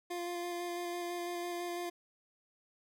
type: tone with vibrato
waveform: 25% pulse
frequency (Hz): 349.2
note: F4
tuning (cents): 0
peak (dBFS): -33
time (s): 0.1-1.9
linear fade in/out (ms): 10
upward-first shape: square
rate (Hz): 6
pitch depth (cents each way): 10
effects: none